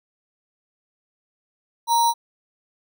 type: tone with sample-and-hold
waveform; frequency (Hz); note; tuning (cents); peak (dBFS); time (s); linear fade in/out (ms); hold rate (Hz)
sine; 932.3; A#5; 0; -15; 1.87-2.14; 50; 4900
effects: none